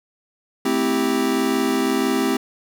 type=chord; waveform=square; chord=A minor seventh; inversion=none; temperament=equal with one note detuned; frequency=220 / 261.6 / 325.7 / 392 Hz; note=A3 / C4 / E4 / G4; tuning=0 / 0 / -21 / 0 cents; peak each=-27 / -22 / -26 / -24 dBFS; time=0.65-2.37 s; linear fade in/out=5 ms; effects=none